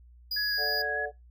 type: tone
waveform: square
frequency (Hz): 4900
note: D#8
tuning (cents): -27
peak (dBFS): -30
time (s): 0.31-0.82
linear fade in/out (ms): 5
type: tone with vibrato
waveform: sine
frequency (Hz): 1673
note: G#6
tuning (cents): +12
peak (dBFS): -29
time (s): 0.36-1.06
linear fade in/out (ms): 10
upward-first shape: square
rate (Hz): 3.3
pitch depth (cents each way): 11
type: chord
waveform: sine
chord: D major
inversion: second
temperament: equal with one note detuned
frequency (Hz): 440 / 587.3 / 731.5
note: A4 / D5 / F#5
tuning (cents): 0 / 0 / -20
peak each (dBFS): -36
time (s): 0.57-1.12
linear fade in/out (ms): 50
effects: noise-tail reverb RT60 0.2 s tail -22 dB re dry + added 60 Hz sine -51 dBFS peak until 1.3 s